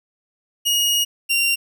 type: tone pair in turn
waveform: sawtooth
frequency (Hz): 2877 / 2767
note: F#7 / F7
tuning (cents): -49 / -17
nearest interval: minor second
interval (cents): 68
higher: first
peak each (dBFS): -13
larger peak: neither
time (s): 0.65-1.05 / 1.29-1.56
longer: first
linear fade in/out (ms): 20
effects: none